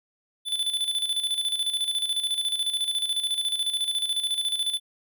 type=tone with tremolo; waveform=square; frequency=3500 Hz; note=A7; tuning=10 cents flat; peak=-23 dBFS; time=0.45-4.8 s; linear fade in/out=50 ms; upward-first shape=square; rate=14 Hz; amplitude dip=60%; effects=none